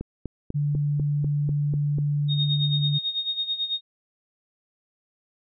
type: click train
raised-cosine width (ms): 3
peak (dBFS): -18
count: 9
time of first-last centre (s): 0.01-1.985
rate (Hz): 4.05
type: tone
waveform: sine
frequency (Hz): 145.8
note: D3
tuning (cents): -12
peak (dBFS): -21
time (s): 0.54-2.99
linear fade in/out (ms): 20
type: tone with tremolo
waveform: sine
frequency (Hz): 3712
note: A#7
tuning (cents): -8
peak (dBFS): -22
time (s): 2.28-3.81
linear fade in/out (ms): 50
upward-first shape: sine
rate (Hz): 9.1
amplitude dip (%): 75
effects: none